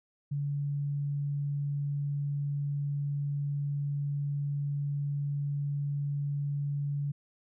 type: tone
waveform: sine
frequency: 143.1 Hz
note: D3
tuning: 45 cents flat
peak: -29 dBFS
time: 0.31-7.12 s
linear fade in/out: 10 ms
effects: none